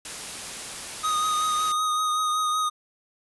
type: noise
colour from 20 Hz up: white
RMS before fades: -35 dBFS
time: 0.05-1.72 s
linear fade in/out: 2 ms
type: tone with vibrato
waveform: square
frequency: 1244.5 Hz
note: D#6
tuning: in tune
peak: -23 dBFS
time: 1.03-2.7 s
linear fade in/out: 20 ms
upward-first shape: triangle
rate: 5.3 Hz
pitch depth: 25 cents each way
effects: resampled to 24000 Hz